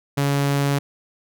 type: tone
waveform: sawtooth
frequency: 141 Hz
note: C#3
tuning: 30 cents sharp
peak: -14 dBFS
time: 0.17-0.79 s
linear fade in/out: 10 ms
effects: none